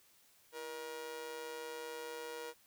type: tone with amplitude modulation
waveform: sawtooth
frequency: 475.7 Hz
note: A#4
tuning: 35 cents sharp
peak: -36 dBFS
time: 0.52-2.54 s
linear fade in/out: 50 ms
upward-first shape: sine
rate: 144 Hz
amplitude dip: 65%
effects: white hiss -67 dBFS RMS until 2.66 s